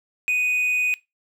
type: tone with amplitude modulation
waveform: triangle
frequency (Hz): 2489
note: D#7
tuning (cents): 0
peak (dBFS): -16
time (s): 0.28-0.94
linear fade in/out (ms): 0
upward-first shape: sine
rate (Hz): 249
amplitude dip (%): 30
effects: noise-tail reverb RT60 0.2 s tail -20 dB re dry